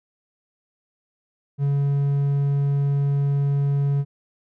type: tone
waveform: triangle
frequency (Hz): 141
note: C#3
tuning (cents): +30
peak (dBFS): -16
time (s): 1.58-4.05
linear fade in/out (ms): 50
effects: none